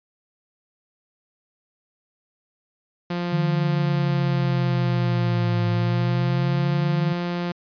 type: tone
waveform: sawtooth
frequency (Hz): 174.61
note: F3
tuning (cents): 0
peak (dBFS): -20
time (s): 3.1-7.52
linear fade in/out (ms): 5
type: linear two-way sweep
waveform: sine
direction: down then up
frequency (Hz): 155.56 to 111.4 to 155.56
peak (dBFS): -20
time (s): 3.32-7.13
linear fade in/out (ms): 10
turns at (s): 5.68
effects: resampled to 11025 Hz